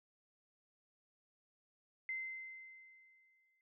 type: tone with exponential decay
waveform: sine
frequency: 2071 Hz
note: C7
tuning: 18 cents flat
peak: -37 dBFS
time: 2.09-3.61 s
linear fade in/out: 1 ms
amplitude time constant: 330 ms
effects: none